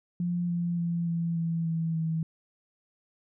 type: tone with pitch steps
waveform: sine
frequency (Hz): 174.9 / 172.59 / 170.31 / 168.07 / 165.85 / 163.66 / 161.5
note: F3 / F3 / F3 / E3 / E3 / E3 / E3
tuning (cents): +3 / -20 / -43 / +34 / +11 / -12 / -35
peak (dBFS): -26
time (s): 0.2-2.23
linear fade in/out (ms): 2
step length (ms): 290
effects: none